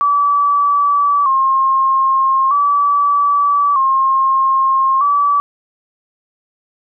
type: tone with vibrato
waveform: sine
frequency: 1108.7 Hz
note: C#6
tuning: in tune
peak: -10 dBFS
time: 0.01-5.4 s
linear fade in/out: 0 ms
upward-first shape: square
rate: 0.4 Hz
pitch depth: 64 cents each way
effects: none